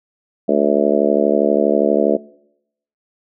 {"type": "harmonic tone", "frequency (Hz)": 72.4, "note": "D2", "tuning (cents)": -24, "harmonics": [3, 4, 5, 6, 7, 8, 9], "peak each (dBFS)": [-20, -20, -20, -20, -20, -20, -20], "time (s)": [0.48, 2.17], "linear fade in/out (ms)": 10, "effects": ["noise-tail reverb RT60 0.8 s tail -23 dB re dry"]}